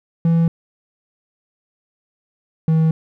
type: tone pair in turn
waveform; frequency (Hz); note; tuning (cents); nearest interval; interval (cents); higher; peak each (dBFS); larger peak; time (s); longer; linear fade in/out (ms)
triangle; 166.2 / 160.15; E3 / E3; +15 / -50; minor second; 65; first; -10; neither; 0.25-0.48 / 2.68-2.91; neither; 2
effects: none